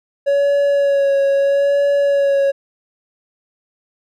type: tone with vibrato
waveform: triangle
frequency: 560 Hz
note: C#5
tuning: 18 cents sharp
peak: -10 dBFS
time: 0.26-2.52 s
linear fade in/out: 20 ms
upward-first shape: sine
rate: 0.77 Hz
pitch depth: 22 cents each way
effects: none